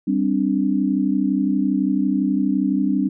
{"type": "chord", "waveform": "sine", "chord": "G suspended fourth", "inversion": "none", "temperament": "equal", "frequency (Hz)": [196, 261.6, 293.7], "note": ["G3", "C4", "D4"], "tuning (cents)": [0, 0, 0], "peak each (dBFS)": -21, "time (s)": [0.07, 3.09], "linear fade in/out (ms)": 10, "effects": []}